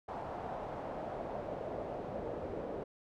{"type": "noise with band-pass filter sweep", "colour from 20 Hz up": "brown", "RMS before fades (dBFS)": -41, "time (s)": [0.08, 2.84], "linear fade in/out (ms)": 10, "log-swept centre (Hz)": [770, 510], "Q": 2.3, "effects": []}